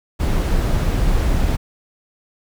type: noise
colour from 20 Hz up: brown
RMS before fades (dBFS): -17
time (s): 0.19-1.57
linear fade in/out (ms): 20
effects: none